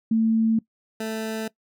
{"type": "tone pair in turn", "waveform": ["sine", "20% pulse"], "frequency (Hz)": [223.6, 220.5], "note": ["A3", "A3"], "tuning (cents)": [28, 4], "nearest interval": "unison", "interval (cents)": 24, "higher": "first", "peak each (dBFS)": [-17, -22], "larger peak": "first", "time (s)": [[0.11, 0.59], [1, 1.48]], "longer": "neither", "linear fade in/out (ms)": 5, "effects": ["noise-tail reverb RT60 0.1 s tail -21 dB re dry"]}